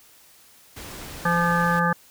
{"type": "noise", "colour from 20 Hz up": "pink", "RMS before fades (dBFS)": -38, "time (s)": [0.76, 1.8], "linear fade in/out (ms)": 10}
{"type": "harmonic tone", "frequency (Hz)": 171.8, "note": "F3", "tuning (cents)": -28, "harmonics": [1, 3, 5, 7, 9, 10], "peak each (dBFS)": [-23, -28, -26, -24, -28, -27], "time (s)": [1.25, 1.93], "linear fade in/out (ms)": 5}
{"effects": ["white hiss -53 dBFS RMS until 2.1 s"]}